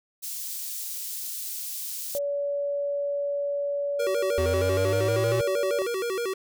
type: high-pass noise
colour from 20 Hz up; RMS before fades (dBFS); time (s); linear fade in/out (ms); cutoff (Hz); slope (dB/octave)
white; -34; 0.22-2.19; 20; 5200; 12
type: tone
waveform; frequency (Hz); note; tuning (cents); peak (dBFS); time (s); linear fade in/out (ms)
sine; 570; C#5; +48; -25; 2.15-5.82; 0
type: tone with vibrato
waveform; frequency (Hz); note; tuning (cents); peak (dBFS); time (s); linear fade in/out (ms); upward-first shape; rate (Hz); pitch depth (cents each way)
square; 424; G#4; +36; -27; 3.99-6.34; 10; square; 6.4; 190
type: exponential sweep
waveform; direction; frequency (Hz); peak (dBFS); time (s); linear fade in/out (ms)
square; up; 82.41 to 118.8; -27; 4.38-5.41; 0
effects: none